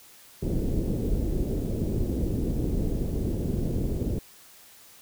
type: low-pass noise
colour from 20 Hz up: pink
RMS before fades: -27 dBFS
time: 0.42-4.19 s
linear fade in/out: 5 ms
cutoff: 430 Hz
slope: 24 dB/octave
effects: white hiss -52 dBFS RMS until 5.01 s